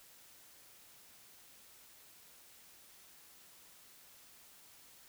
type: silence
effects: white hiss -60 dBFS RMS until 5.08 s